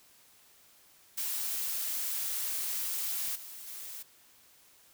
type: noise with level steps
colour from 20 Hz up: blue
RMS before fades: -34 / -46 / -43 dBFS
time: 1.17-4.03 s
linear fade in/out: 10 ms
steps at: 3.35 / 3.67 s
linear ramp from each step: 10 ms
effects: white hiss -61 dBFS RMS until 4.93 s